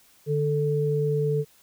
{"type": "tone pair together", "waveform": "sine", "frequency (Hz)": [148.37, 440], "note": ["D3", "A4"], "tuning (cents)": [18, 0], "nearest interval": "octave + perfect fifth", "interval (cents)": 1882, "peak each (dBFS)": -24, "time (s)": [0.26, 1.45], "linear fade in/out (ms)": 50, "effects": ["white hiss -58 dBFS RMS until 1.62 s"]}